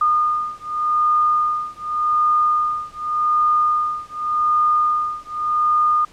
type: beating tone pair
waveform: sine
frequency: 1220 / 1220.86 Hz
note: D#6 / D#6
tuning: -34 / -33 cents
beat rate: 0.86 Hz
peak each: -19 dBFS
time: 0.01-6.05 s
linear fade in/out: 5 ms
effects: pink hiss -48 dBFS RMS until 6.12 s + low-pass 8000 Hz 12 dB/octave